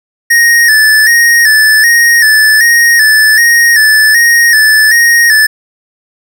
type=tone with vibrato; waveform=square; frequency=1806 Hz; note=A6; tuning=45 cents sharp; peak=-4 dBFS; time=0.3-5.47 s; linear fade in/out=10 ms; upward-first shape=square; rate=1.3 Hz; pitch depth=59 cents each way; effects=none